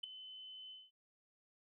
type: tone with ADSR envelope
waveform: sine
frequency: 3037 Hz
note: F#7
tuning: 44 cents sharp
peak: -34 dBFS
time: 0.03-0.91 s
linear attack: 10 ms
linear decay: 4 ms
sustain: -15 dB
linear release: 200 ms
effects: noise-tail reverb RT60 0.2 s tail -24 dB re dry + tanh soft clip ceiling -34 dBFS